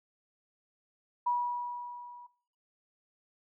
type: tone with level ramp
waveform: sine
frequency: 970 Hz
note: B5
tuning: 31 cents flat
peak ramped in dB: -25 to -47 dBFS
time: 1.26-2.27 s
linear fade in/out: 10 ms
effects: noise-tail reverb RT60 0.6 s tail -23 dB re dry